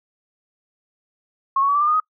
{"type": "tone with pitch steps", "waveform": "sine", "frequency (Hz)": [1085, 1111.6, 1138.9, 1166.9, 1195.6, 1224.9, 1255], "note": ["C#6", "C#6", "C#6", "D6", "D6", "D#6", "D#6"], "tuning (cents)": [-37, 4, 46, -11, 31, -27, 15], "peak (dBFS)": -15, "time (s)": [1.56, 2.001], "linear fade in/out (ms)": 5, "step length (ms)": 63, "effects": ["noise-tail reverb RT60 0.1 s tail -26 dB re dry"]}